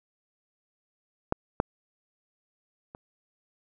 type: clicks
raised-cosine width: 1 ms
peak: -10 / -8 / -28 dBFS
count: 3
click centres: 1.324 / 1.601 / 2.949 s
effects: none